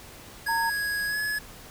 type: tone with pitch glide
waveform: square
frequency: 1661.2 to 1699 Hz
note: G#6 to G#6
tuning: 0 to +39 cents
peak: -27 dBFS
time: 0.46-1.39 s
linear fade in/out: 10 ms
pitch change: +39 cents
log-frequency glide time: 1.07-1.18 s
type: tone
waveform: sine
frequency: 914 Hz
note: A#5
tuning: 34 cents flat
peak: -25 dBFS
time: 0.48-0.7 s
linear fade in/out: 10 ms
effects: pink hiss -46 dBFS RMS until 1.7 s